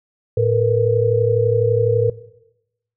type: tone cluster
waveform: sine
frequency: 110.9 / 453.4 / 485.4 Hz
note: A2 / A#4 / B4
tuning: +14 / -48 / -30 cents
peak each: -18 dBFS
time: 0.37-2.1 s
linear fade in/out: 5 ms
effects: noise-tail reverb RT60 0.9 s tail -17 dB re dry